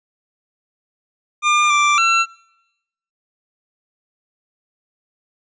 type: tone with pitch steps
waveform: 25% pulse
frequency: 1201 / 1177 / 1350 Hz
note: D6 / D6 / E6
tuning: +38 / +3 / +41 cents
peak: -9 dBFS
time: 1.42-2.26 s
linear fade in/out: 50 ms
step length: 280 ms
effects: noise-tail reverb RT60 0.9 s tail -24 dB re dry + resampled to 16000 Hz